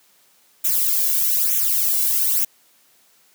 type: noise with flanger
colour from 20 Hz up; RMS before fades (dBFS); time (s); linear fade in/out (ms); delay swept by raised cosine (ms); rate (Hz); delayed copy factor
violet; -19; 0.64-2.45; 10; 0.21 to 1.61; 1.1; -0.9
effects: white hiss -57 dBFS RMS until 3.34 s + high-pass 150 Hz 12 dB/octave